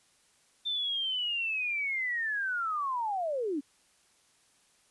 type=linear sweep; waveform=sine; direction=down; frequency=3587 to 261.6 Hz; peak=-29 dBFS; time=0.65-3.61 s; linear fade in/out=20 ms; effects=white hiss -66 dBFS RMS until 4.9 s + resampled to 24000 Hz